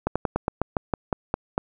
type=slowing click train; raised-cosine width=1 ms; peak=-8 dBFS; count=11; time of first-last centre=0.07-1.579 s; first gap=86 ms; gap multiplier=1.12; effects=none